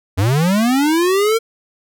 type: linear sweep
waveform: square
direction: up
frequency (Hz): 87.3 to 460.2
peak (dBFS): -13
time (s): 0.17-1.39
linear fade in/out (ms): 20
effects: none